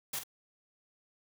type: noise with echo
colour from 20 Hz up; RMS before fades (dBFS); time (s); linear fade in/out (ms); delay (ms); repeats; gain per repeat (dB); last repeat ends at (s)
white; -36; 0.13-0.19; 5; 46; 1; -9; 0.236
effects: none